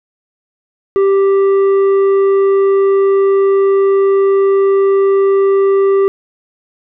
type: tone with tanh clipping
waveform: sine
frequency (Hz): 392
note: G4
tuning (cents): 0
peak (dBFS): -9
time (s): 0.96-6.08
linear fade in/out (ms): 0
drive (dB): 7
effects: none

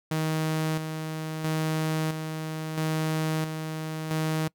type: tone with tremolo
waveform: sawtooth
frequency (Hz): 157.6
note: D#3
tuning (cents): +23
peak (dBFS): -21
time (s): 0.11-4.48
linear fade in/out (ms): 5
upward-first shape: square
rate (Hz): 0.75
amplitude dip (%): 50
effects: noise-tail reverb RT60 0.1 s tail -24 dB re dry

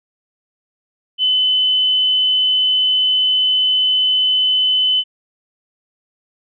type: tone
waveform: sine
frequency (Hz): 3025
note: F#7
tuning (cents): +38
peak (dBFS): -12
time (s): 1.18-5.04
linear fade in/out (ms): 50
effects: none

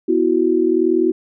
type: chord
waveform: sine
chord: B suspended fourth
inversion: none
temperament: equal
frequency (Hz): 246.9 / 329.6 / 370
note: B3 / E4 / F#4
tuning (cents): 0 / 0 / 0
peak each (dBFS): -22 / -16 / -16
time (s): 0.08-1.12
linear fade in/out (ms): 10
effects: none

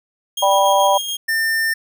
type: tone with tremolo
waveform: sawtooth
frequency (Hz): 3243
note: G#7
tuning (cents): -42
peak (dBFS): -18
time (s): 0.37-1.17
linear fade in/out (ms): 5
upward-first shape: square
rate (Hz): 7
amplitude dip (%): 30
type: harmonic tone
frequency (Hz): 196.1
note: G3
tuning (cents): +1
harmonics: 3 / 4 / 5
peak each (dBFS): -16 / -16 / -16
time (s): 0.42-0.98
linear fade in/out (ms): 10
type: tone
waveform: square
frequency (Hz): 1800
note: A6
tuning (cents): +39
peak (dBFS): -17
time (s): 1.28-1.74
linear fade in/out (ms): 10
effects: none

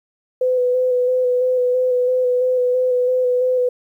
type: tone with vibrato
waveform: sine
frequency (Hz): 502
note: B4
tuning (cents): +28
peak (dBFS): -14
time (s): 0.41-3.69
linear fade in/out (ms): 5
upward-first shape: square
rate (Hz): 3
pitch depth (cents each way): 19
effects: 9-bit

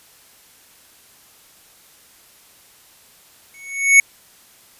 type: tone with exponential growth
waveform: square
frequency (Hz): 2217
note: C#7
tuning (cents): 0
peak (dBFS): -5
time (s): 3.54-4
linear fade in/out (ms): 2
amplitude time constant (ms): 100
effects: white hiss -50 dBFS RMS until 4.79 s + resampled to 32000 Hz

